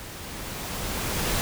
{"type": "noise with level ramp", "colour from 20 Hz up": "pink", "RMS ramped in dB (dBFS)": [-40, -25], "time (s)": [0, 1.41], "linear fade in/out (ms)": 0, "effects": []}